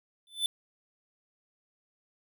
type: tone with exponential growth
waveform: square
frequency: 3517 Hz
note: A7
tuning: 1 cent flat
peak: -23 dBFS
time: 0.27-0.46 s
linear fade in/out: 1 ms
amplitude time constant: 40 ms
effects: none